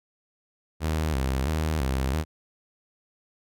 sawtooth tone with vibrato, 72 Hz, D2, 34 cents flat, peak -20 dBFS, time 0.8-2.25 s, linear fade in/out 50 ms, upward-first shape square, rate 1.5 Hz, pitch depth 150 cents each way, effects none

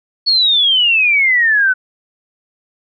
sine exponential sweep, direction down, 4435 to 1483 Hz, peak -9 dBFS, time 0.26-1.74 s, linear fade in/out 20 ms, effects none

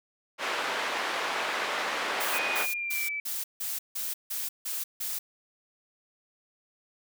white band-pass noise, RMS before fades -31 dBFS, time 0.38-2.67 s, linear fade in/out 50 ms, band 460 to 2100 Hz, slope 12 dB/octave
blue noise bursts, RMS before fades -33 dBFS, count 9, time 2.2-5.19 s, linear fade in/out 10 ms, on 190 ms, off 160 ms
sine tone with pitch glide, 2489 to 2309 Hz, D#7 to D7, 0 to -30 cents, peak -30 dBFS, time 2.33-3.2 s, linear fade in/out 2 ms, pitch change -130 cents, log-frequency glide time 2.49-3.09 s
effects none

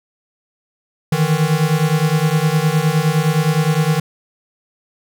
square beating tone pair, 151.4 / 161.1 Hz, D#3 / E3, -47 / -39 cents, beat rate 9.7 Hz, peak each -17 dBFS, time 1.12-4 s, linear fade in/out 5 ms, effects none

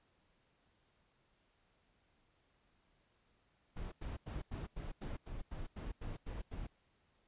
brown noise bursts, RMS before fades -43 dBFS, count 12, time 3.76-6.67 s, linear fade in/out 10 ms, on 160 ms, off 90 ms, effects pink hiss -75 dBFS RMS until 7.27 s + resampled to 8000 Hz

